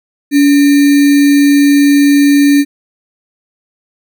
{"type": "tone with sample-and-hold", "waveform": "sine", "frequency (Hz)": 284.7, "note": "C#4", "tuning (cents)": 46, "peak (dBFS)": -4, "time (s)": [0.31, 2.65], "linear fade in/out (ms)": 50, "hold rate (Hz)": 2100, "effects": []}